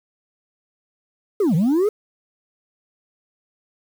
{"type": "linear two-way sweep", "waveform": "sine", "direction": "down then up", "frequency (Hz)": [440, 146.83, 440], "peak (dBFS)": -12, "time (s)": [1.4, 1.89], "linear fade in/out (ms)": 5, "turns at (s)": 1.55, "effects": ["tanh soft clip ceiling -14 dBFS", "7-bit"]}